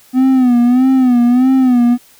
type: tone with vibrato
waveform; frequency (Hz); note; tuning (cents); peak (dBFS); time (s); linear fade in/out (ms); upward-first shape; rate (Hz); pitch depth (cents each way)
triangle; 251.4; B3; +31; -5; 0.13-1.98; 50; sine; 1.6; 88
effects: white hiss -46 dBFS RMS until 2.19 s